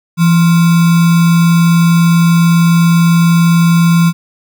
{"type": "tone with sample-and-hold", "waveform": "sine", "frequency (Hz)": 168.9, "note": "E3", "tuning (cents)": 42, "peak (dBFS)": -5, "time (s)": [0.17, 4.13], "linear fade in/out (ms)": 50, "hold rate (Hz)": 1225, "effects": []}